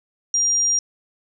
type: tone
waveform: sine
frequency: 5700 Hz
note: F8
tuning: 34 cents sharp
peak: -16 dBFS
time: 0.34-0.79 s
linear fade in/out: 2 ms
effects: none